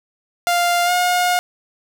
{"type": "tone with pitch glide", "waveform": "sawtooth", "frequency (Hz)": [698.5, 716.5], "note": ["F5", "F5"], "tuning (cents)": [0, 44], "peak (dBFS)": -11, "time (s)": [0.47, 1.39], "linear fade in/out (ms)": 0, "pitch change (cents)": 44, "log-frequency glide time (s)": [0.85, 0.91], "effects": []}